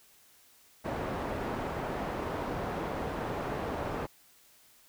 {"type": "low-pass noise", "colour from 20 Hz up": "white", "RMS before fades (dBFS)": -35, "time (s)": [0.84, 4.07], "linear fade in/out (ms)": 20, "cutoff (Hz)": 810, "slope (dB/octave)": 12, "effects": ["white hiss -61 dBFS RMS until 4.88 s"]}